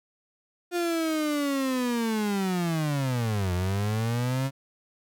35% pulse linear two-way sweep, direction down then up, 354 to 87.8 to 137.2 Hz, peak -23 dBFS, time 0.71-4.51 s, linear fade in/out 50 ms, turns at 3.53 s, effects none

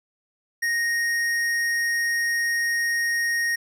sine tone with hard clipping, 1864.7 Hz, A#6, in tune, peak -23 dBFS, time 0.62-3.56 s, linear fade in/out 10 ms, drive 12 dB, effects none

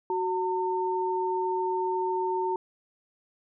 sine tone pair together, 371.1 / 907 Hz, F#4 / A#5, +5 / -48 cents, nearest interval octave + minor third, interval 1547 cents, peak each -28 dBFS, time 0.1-2.56 s, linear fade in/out 2 ms, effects none

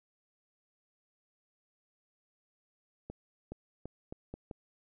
accelerating click train, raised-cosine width 2 ms, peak -28 dBFS, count 6, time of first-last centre 3.1-4.512 s, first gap 420 ms, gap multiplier 0.8, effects none

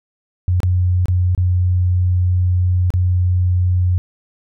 sine tone with dropouts, 90.3 Hz, F#2, 42 cents flat, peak -12 dBFS, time 0.48-3.98 s, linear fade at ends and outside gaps 0 ms, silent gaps 0.603-0.632 / 1.057-1.083 / 1.349-1.377 / 2.904-2.938 s, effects none

